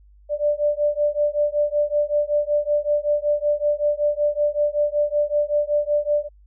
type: beating tone pair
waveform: sine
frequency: 587.3 / 592.6 Hz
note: D5 / D5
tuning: 0 / +15 cents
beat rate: 5.3 Hz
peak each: -21 dBFS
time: 0.29-6.29 s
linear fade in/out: 50 ms
effects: added 50 Hz sine -48 dBFS peak until 6.46 s